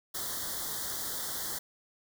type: band-stop noise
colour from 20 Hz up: white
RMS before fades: -36 dBFS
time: 0.14-1.59 s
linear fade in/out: 10 ms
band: 2000 to 3200 Hz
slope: 96 dB/octave
effects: none